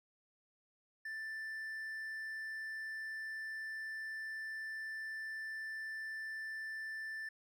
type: tone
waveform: triangle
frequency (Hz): 1768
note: A6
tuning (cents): +8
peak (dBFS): -39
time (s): 1.05-7.29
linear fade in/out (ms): 5
effects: none